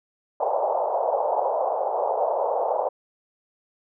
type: band-pass noise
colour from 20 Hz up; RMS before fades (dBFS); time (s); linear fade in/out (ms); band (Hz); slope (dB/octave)
pink; -24; 0.4-2.89; 5; 500 to 910; 48
effects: none